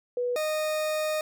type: tone pair in turn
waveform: sine / 40% pulse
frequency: 490 / 617.4 Hz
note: B4 / D#5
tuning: -14 / -14 cents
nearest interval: major third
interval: 400 cents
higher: second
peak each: -25 dBFS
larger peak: neither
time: 0.17-0.36 / 0.36-1.21 s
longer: second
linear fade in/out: 2 ms
effects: none